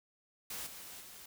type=noise with level steps; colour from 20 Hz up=white; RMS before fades=-42 / -49 / -52 dBFS; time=0.5-1.26 s; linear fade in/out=5 ms; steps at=0.66 / 1 s; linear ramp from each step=10 ms; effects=none